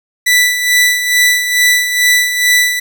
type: tone with tremolo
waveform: sawtooth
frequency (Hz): 1975.5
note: B6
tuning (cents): 0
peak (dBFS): -3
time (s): 0.26-2.8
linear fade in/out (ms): 10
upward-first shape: sine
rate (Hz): 2.3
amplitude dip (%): 60
effects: none